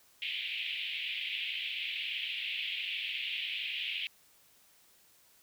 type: band-pass noise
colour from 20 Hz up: white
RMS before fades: -37 dBFS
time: 0.22-4.07 s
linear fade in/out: 0 ms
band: 2300 to 3300 Hz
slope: 48 dB/octave
effects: white hiss -64 dBFS RMS until 5.42 s